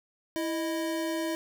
square tone pair together, 328.9 / 622.3 Hz, E4 / D#5, -4 / 0 cents, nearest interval major seventh, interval 1104 cents, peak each -31 / -35 dBFS, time 0.36-1.35 s, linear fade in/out 0 ms, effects none

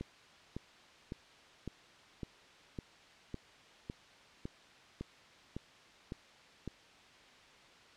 click train, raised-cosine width 3 ms, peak -27 dBFS, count 13, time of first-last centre 0.01-6.677 s, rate 1.8 Hz, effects white hiss -59 dBFS RMS until 7.96 s + low-pass 4000 Hz 12 dB/octave

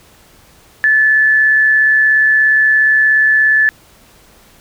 sine tone with amplitude modulation, 1738 Hz, A6, 22 cents flat, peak -6 dBFS, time 0.84-3.69 s, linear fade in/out 0 ms, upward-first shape sine, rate 137 Hz, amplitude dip 30%, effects pink hiss -46 dBFS RMS until 4.6 s

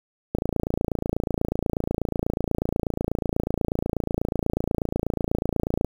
click train, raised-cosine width 2 ms, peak -10 dBFS, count 156, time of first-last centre 0.35-5.846 s, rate 28.2 Hz, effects 7-bit

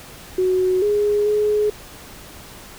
sine tone with pitch steps, 370 / 414.6 / 420.7 Hz, F#4 / G#4 / G#4, 0 / -3 / +22 cents, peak -15 dBFS, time 0.38-1.7 s, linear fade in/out 5 ms, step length 440 ms, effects pink hiss -40 dBFS RMS until 2.78 s

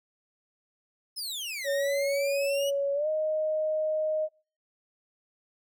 sawtooth exponential two-way sweep, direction down then up, 5274 to 1797 to 2965 Hz, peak -30 dBFS, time 1.16-2.71 s, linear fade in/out 20 ms, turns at 1.69 s
sine tone with pitch glide, 560 to 621.4 Hz, C#5 to D#5, +18 to -2 cents, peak -25 dBFS, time 1.64-4.29 s, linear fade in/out 50 ms, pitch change +180 cents, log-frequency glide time 2.94-3.08 s
effects noise-tail reverb RT60 0.4 s tail -26 dB re dry

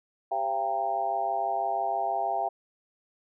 harmonic tone with a mistuned harmonic, 131.7 Hz, C3, 12 cents sharp, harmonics 3 / 4 / 5 / 6 / 7, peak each -39 / -40 / -29 / -29 / -36 dBFS, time 0.31-2.49 s, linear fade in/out 10 ms, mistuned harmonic 5, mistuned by +66 cents, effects none

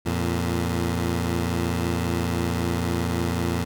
15% pulse tone pair together, 85.3 / 114.99 Hz, F2 / A#2, -40 / -23 cents, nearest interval perfect fourth, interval 517 cents, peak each -18 / -21 dBFS, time 0.05-3.65 s, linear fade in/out 20 ms, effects none

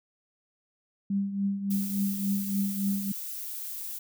sine tone with tremolo, 198.3 Hz, G3, 20 cents sharp, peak -23 dBFS, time 1.1-3.12 s, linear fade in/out 5 ms, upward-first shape triangle, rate 3.5 Hz, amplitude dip 70%
violet noise, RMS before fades -37 dBFS, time 1.7-3.99 s, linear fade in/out 10 ms
effects none

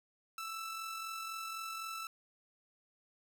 sawtooth tone with amplitude modulation, 1323 Hz, E6, 6 cents sharp, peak -35 dBFS, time 0.38-2.07 s, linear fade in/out 2 ms, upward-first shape sine, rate 43.9 Hz, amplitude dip 35%, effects none

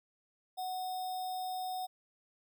sine tone with sample-and-hold, 740 Hz, F#5, in tune, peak -35 dBFS, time 0.57-1.87 s, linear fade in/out 20 ms, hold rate 4410 Hz, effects none

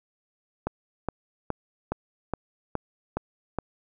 click train, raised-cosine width 1 ms, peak -13 dBFS, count 8, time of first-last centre 0.67-3.587 s, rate 2.4 Hz, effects none

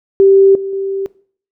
sine tone with level steps, 390 Hz, G4, 9 cents flat, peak -4 / -19 / -16 dBFS, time 0.2-1.06 s, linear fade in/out 0 ms, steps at 0.55 / 0.73 s, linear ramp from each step 2 ms, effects noise-tail reverb RT60 0.5 s tail -20 dB re dry

